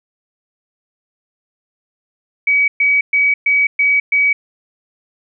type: tone bursts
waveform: sine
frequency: 2271 Hz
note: C#7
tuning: 41 cents sharp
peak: -10 dBFS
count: 6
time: 2.47-4.33 s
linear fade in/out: 5 ms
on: 210 ms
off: 120 ms
effects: none